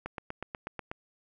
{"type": "click train", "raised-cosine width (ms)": 0.5, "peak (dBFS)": -21, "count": 8, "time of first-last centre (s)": [0.06, 0.915], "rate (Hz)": 8.19, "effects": []}